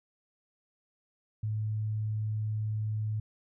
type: tone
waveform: sine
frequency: 107.7 Hz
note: A2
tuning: 37 cents flat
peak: -29 dBFS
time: 1.43-3.2 s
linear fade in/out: 5 ms
effects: none